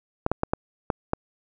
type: clicks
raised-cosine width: 1 ms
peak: -8 dBFS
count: 6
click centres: 0.264 / 0.316 / 0.434 / 0.535 / 0.902 / 1.134 s
effects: none